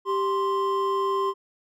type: tone pair together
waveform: triangle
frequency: 392 / 1046.5 Hz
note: G4 / C6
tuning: 0 / 0 cents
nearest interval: octave + perfect fourth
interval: 1700 cents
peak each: -23 dBFS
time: 0.05-1.34 s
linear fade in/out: 50 ms
effects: none